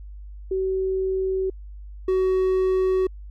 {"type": "tone pair in turn", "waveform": ["sine", "triangle"], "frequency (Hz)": [379.5, 374.9], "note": ["F#4", "F#4"], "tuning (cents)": [44, 23], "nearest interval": "unison", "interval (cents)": 21, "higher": "first", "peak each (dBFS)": [-21, -16], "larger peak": "second", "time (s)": [[0.51, 1.5], [2.08, 3.07]], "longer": "neither", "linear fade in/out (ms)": 5, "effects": ["added 50 Hz sine -36 dBFS peak until 3.3 s"]}